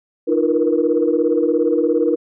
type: tone cluster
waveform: sine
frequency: 306.1 / 343 / 466.1 / 483.2 Hz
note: D#4 / F4 / A#4 / B4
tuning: -28 / -31 / 0 / -38 cents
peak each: -19 dBFS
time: 0.27-2.16 s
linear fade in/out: 20 ms
effects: tanh soft clip ceiling -4 dBFS